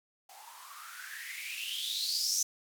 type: noise with band-pass filter sweep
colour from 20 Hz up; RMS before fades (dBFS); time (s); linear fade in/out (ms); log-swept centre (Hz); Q
violet; -37; 0.29-2.43; 5; 740 to 6100; 9.7
effects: none